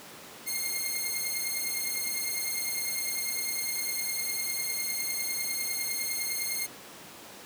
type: beating tone pair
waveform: 5% pulse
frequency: 2125 / 2134.9 Hz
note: C7 / C7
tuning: +26 / +34 cents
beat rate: 9.9 Hz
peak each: -23 / -22 dBFS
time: 0.46-6.67 s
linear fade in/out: 20 ms
effects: pink hiss -46 dBFS RMS until 7.45 s + high-pass 200 Hz 12 dB/octave